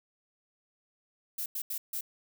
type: noise bursts at uneven times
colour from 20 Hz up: violet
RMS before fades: -35 dBFS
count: 4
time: 1.38-1.46 / 1.55-1.62 / 1.7-1.78 / 1.93-2.01 s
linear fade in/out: 5 ms
effects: none